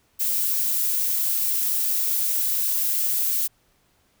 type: noise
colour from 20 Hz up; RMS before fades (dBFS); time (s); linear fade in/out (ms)
violet; -23; 0.19-3.48; 20
effects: pink hiss -64 dBFS RMS until 4.2 s